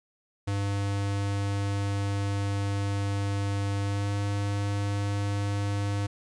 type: tone with pitch glide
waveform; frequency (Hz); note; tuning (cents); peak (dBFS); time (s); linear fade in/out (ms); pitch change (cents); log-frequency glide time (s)
square; 100.1 to 101.09; G2 to G#2; +37 to -46; -27; 0.47-6.07; 10; +17; 3.82-4.1
effects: resampled to 22050 Hz + 11-bit